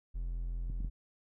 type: tone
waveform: triangle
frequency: 42.73 Hz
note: F1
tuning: 37 cents flat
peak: -32 dBFS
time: 0.14-0.9 s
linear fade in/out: 20 ms
type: clicks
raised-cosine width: 5 ms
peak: -32 dBFS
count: 3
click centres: 0.7 / 0.805 / 0.847 s
effects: none